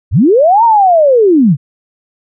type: linear two-way sweep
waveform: sine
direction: up then down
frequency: 58.4 to 948 to 121.4 Hz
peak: -4 dBFS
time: 0.11-1.57 s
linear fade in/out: 50 ms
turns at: 0.64 s
effects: none